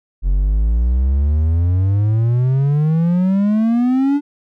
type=exponential sweep; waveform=triangle; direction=up; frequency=44.3 to 292.7 Hz; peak=-10 dBFS; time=0.22-4.21 s; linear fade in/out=50 ms; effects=none